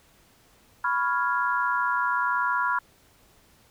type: chord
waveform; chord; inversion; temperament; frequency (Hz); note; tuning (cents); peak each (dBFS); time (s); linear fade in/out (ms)
sine; C# dominant seventh; third; equal; 987.8 / 1108.7 / 1396.9 / 1661.2; B5 / C#6 / E#6 / G#6; 0 / 0 / 0 / 0; -26 / -31 / -26 / -32; 0.84-2.79; 5
effects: pink hiss -59 dBFS RMS until 3.7 s